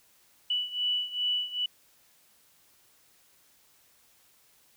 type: beating tone pair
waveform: sine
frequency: 2960 / 2962.5 Hz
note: F#7 / F#7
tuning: 0 / +1 cents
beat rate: 2.5 Hz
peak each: -29 / -32 dBFS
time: 0.5-1.66 s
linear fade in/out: 5 ms
effects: white hiss -63 dBFS RMS until 4.76 s